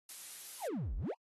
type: noise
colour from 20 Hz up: blue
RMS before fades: -46 dBFS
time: 0.09-0.67 s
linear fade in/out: 2 ms
type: exponential two-way sweep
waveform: triangle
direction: down then up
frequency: 1046.5 to 38.89 to 1046.5 Hz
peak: -33 dBFS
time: 0.6-1.15 s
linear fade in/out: 50 ms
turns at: 0.96 s
effects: AAC 32 kbps